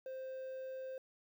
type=tone with quantisation; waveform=triangle; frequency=523.3 Hz; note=C5; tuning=in tune; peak=-40 dBFS; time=0.06-0.98 s; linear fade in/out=2 ms; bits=11; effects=none